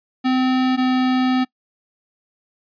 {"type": "tone pair in turn", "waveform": "square", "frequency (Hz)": [257.4, 256.1], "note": ["C4", "C4"], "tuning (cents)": [-28, -37], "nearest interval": "unison", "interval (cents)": 9, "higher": "first", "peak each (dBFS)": -16, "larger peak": "neither", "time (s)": [[0.24, 0.77], [0.77, 1.45]], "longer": "second", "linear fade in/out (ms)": 20, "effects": ["noise-tail reverb RT60 0.1 s tail -24 dB re dry", "resampled to 11025 Hz"]}